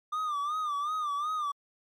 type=tone with vibrato; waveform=triangle; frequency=1199 Hz; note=D6; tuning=36 cents sharp; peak=-27 dBFS; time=0.12-1.52 s; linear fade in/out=10 ms; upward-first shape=sine; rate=2.7 Hz; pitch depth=92 cents each way; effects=MP3 96 kbps